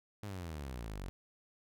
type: exponential sweep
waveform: sawtooth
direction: down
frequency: 107 to 43.65 Hz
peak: -37 dBFS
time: 0.23-1.09 s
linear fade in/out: 0 ms
effects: none